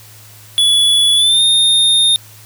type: tone with pitch glide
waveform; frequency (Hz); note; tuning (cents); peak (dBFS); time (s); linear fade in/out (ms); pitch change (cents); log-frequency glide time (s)
square; 3415 to 3660; G#7 to A#7; +48 to -32; -9; 0.58-2.16; 0; +120; 1.15-1.42
effects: added 107 Hz sine -41 dBFS peak until 2.45 s + white hiss -41 dBFS RMS until 2.45 s